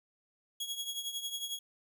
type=tone with tremolo; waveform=sawtooth; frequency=3322 Hz; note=G#7; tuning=in tune; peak=-30 dBFS; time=0.6-1.59 s; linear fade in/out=5 ms; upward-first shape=triangle; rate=11 Hz; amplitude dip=75%; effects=none